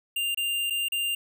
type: tone with dropouts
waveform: square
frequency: 2794 Hz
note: F7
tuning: in tune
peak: -26 dBFS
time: 0.16-1.15 s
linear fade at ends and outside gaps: 5 ms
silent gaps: 0.347-0.373 / 0.7-0.705 / 0.885-0.92 s
effects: none